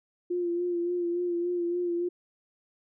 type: tone with vibrato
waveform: sine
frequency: 349.2 Hz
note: F4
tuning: in tune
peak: -26 dBFS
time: 0.3-2.09 s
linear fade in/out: 10 ms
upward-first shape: sine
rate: 3.5 Hz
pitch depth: 32 cents each way
effects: none